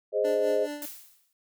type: chord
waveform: sine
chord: Ab major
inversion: none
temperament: equal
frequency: 415.3 / 523.3 / 622.3 Hz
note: Ab4 / C5 / Eb5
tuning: 0 / 0 / 0 cents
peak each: -27 dBFS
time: 0.12-0.68 s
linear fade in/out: 50 ms
type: tone with tremolo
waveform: 25% pulse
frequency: 293.7 Hz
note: D4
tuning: in tune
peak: -29 dBFS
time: 0.24-0.86 s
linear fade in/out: 10 ms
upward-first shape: sine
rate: 4.8 Hz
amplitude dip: 60%
type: noise with exponential decay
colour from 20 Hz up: blue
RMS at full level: -35 dBFS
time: 0.82-1.33 s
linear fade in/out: 1 ms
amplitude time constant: 110 ms
effects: none